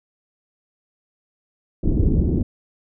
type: low-pass noise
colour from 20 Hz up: pink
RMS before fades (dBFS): -18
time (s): 1.83-2.43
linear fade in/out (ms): 5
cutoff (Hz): 340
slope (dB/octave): 24
effects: none